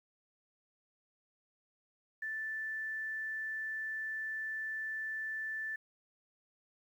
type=tone with quantisation; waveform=sine; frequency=1760 Hz; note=A6; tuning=in tune; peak=-36 dBFS; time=2.22-5.76 s; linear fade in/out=5 ms; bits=11; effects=none